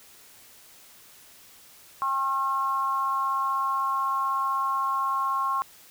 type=tone with amplitude modulation; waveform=sine; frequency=1079 Hz; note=C#6; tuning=47 cents flat; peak=-20 dBFS; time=2.02-5.62 s; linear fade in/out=0 ms; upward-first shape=sine; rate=279 Hz; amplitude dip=70%; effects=white hiss -52 dBFS RMS until 5.9 s